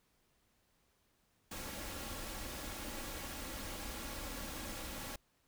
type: noise with comb filter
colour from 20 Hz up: pink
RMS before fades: -44 dBFS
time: 1.51-5.16 s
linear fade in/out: 5 ms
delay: 3.6 ms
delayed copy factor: +0.5
effects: pink hiss -75 dBFS RMS until 5.47 s